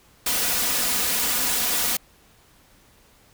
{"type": "noise with comb filter", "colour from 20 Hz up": "white", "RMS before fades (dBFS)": -23, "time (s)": [0.26, 1.97], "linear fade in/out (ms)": 5, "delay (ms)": 4.1, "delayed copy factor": 0.55, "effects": ["pink hiss -56 dBFS RMS until 3.33 s"]}